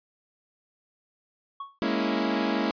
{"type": "tone with exponential decay", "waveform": "triangle", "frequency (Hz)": 1108.7, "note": "C#6", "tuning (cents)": 0, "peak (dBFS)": -29, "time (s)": [1.6, 1.79], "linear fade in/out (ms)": 5, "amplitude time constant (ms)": 41}
{"type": "chord", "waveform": "sawtooth", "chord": "A# half-diminished seventh", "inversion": "third", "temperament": "equal", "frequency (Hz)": [207.7, 233.1, 277.2, 329.6], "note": ["G#3", "A#3", "C#4", "E4"], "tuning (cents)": [0, 0, 0, 0], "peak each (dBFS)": -26, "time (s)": [1.82, 2.71], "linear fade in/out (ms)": 0}
{"effects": ["resampled to 11025 Hz"]}